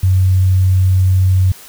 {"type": "tone", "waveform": "sine", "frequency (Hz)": 93.4, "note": "F#2", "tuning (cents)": 17, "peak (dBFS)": -8, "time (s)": [0.03, 1.52], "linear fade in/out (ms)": 5, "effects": ["white hiss -38 dBFS RMS until 1.68 s"]}